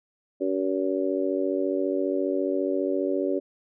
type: harmonic tone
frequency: 94.7 Hz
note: F#2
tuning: 41 cents sharp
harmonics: 3 / 4 / 5 / 6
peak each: -28 / -27 / -32 / -29 dBFS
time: 0.4-3.4 s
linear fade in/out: 20 ms
effects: none